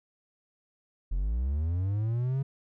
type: linear sweep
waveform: triangle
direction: up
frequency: 40.23 to 138.59 Hz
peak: -24 dBFS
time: 1.11-2.43 s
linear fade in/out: 10 ms
effects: none